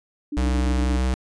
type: tone with tremolo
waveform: sine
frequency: 293.7 Hz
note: D4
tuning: in tune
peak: -25 dBFS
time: 0.32-0.98 s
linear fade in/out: 5 ms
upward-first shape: sine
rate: 8.6 Hz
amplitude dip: 60%
type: tone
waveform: square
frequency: 63.8 Hz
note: C2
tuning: 43 cents flat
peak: -20 dBFS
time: 0.37-1.14 s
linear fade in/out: 0 ms
effects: resampled to 22050 Hz